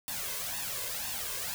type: noise with flanger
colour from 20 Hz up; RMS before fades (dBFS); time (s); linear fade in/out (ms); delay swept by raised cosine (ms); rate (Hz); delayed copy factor
white; -36; 0.08-1.54; 0; 1.1 to 1.94; 2; +0.75
effects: none